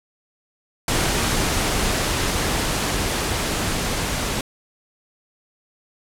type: noise with level ramp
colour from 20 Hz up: pink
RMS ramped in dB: -20 to -24 dBFS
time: 0.88-4.41 s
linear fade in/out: 2 ms
effects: low-pass 11000 Hz 12 dB/octave